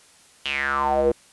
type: tone with band-pass filter sweep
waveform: square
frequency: 69.3 Hz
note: C#2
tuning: in tune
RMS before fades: -22 dBFS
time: 0.45-1.12 s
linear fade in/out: 5 ms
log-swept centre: 3100 to 420 Hz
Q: 7.6
effects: white hiss -53 dBFS RMS until 1.32 s + resampled to 24000 Hz